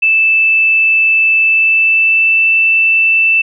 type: tone with pitch glide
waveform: sine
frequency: 2637 to 2655 Hz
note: E7 to E7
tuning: 0 to +12 cents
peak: -7 dBFS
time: 0.02-3.42 s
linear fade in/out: 10 ms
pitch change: +12 cents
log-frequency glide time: 1.43-2.53 s
effects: none